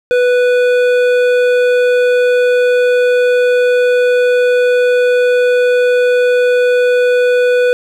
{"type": "tone with hard clipping", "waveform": "triangle", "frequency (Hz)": 493.9, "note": "B4", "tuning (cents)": 0, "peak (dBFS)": -10, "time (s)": [0.11, 7.73], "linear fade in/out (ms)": 0, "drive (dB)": 15, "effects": []}